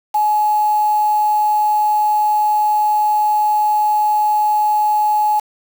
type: tone with quantisation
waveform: sine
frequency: 845 Hz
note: G#5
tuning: 30 cents sharp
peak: -12 dBFS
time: 0.14-5.4 s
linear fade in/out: 10 ms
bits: 5
effects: none